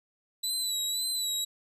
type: tone with vibrato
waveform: 25% pulse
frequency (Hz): 3951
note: B7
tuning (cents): 0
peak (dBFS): -24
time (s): 0.43-1.45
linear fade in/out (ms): 10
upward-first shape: sine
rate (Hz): 1.9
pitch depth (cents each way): 51
effects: none